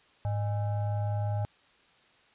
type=tone with frequency modulation; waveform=sine; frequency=104.8 Hz; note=G#2; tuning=16 cents sharp; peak=-27 dBFS; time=0.25-1.45 s; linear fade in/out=0 ms; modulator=716 Hz; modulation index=0.47; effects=white hiss -62 dBFS RMS until 2.34 s + resampled to 8000 Hz